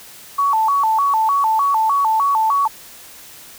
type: tone with vibrato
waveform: sine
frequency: 995 Hz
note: B5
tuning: 13 cents sharp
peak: -13 dBFS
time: 0.38-2.68 s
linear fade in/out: 10 ms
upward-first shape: square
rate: 3.3 Hz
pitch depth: 210 cents each way
effects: white hiss -40 dBFS RMS until 3.58 s